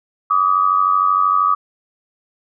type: tone pair together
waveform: sine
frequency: 1158 / 1251 Hz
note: D6 / D#6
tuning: -25 / +9 cents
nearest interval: minor second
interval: 134 cents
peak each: -15 dBFS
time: 0.3-1.55 s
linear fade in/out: 10 ms
effects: none